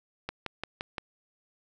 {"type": "click train", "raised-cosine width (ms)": 0.3, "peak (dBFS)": -17, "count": 5, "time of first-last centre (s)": [0.29, 0.982], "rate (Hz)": 5.78, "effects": []}